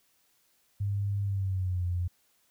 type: tone with pitch glide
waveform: sine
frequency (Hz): 100.6 to 88.59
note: G2 to F2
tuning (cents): +45 to +25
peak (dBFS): -27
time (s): 0.8-2.08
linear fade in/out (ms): 10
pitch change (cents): -220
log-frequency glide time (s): 1.23-1.85
effects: white hiss -69 dBFS RMS until 2.5 s